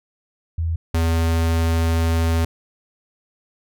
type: tone pair in turn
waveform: sine / square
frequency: 82.41 / 82.41 Hz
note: E2 / E2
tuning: 0 / 0 cents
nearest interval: unison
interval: 0 cents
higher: neither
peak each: -19 / -17 dBFS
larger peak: second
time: 0.58-0.76 / 0.94-2.45 s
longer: second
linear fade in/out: 5 ms
effects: none